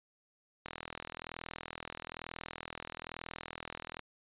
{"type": "click train", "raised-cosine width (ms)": 0.3, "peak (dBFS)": -24, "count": 138, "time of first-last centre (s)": [0.66, 3.993], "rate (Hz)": 41.1, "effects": ["resampled to 8000 Hz"]}